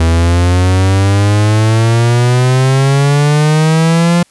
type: exponential sweep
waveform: 45% pulse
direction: up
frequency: 81.4 to 174.61 Hz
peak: -7 dBFS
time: 0-4.23 s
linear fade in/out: 5 ms
effects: white hiss -50 dBFS RMS until 4.3 s + resampled to 24000 Hz